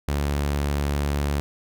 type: tone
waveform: sawtooth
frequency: 71.8 Hz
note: D2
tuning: 39 cents flat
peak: -18 dBFS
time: 0.08-1.4 s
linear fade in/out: 0 ms
effects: none